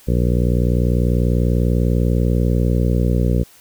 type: harmonic tone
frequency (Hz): 60.1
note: B1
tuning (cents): -46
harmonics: 1 / 2 / 3 / 4 / 5 / 6 / 7 / 8 / 9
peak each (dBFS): -17 / -19 / -21 / -26 / -29 / -30 / -29 / -28 / -32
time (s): 0.07-3.44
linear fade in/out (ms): 20
effects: white hiss -48 dBFS RMS until 3.6 s